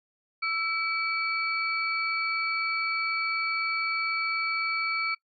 sine tone cluster, 1325 / 2298 / 4410 Hz, E6 / D7 / C#8, +9 / -38 / -10 cents, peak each -31 / -28 / -36 dBFS, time 0.42-5.15 s, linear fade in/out 10 ms, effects noise-tail reverb RT60 0.1 s tail -21 dB re dry

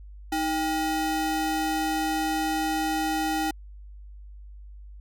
square ring-modulated tone, 554.4 Hz, C#5, in tune, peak -22 dBFS, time 0.32-3.51 s, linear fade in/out 5 ms, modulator 241 Hz, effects added 50 Hz sine -41 dBFS peak until 5 s

